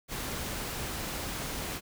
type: noise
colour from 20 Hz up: pink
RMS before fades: -36 dBFS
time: 0.08-1.81 s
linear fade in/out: 50 ms
effects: none